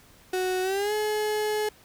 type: tone with pitch glide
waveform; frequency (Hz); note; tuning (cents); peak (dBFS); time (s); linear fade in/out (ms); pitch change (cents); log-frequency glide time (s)
35% pulse; 370 to 425; F#4 to G#4; 0 to +40; -23; 0.33-1.69; 5; +240; 0.62-0.93
effects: pink hiss -55 dBFS RMS until 1.84 s